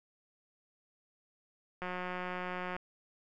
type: click train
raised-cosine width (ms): 0.5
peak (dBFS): -24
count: 172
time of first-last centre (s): 1.82-2.765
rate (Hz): 181
effects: none